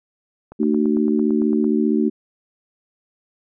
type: click train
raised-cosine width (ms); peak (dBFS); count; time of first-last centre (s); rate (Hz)
1; -24; 11; 0.52-1.644; 8.9
type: harmonic tone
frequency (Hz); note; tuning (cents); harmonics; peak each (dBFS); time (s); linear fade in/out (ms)
75.2; D2; +42; 3 / 4 / 5; -18 / -20 / -22; 0.59-2.1; 20
effects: none

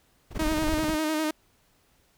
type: noise with tremolo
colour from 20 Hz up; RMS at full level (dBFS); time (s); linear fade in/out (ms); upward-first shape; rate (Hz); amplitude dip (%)
brown; -27; 0.3-0.96; 50; sine; 19; 95
type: tone with vibrato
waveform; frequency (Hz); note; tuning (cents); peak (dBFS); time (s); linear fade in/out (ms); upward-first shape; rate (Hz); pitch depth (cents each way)
sawtooth; 311.1; D#4; 0; -21; 0.39-1.31; 5; square; 10; 31
effects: pink hiss -65 dBFS RMS until 2.17 s

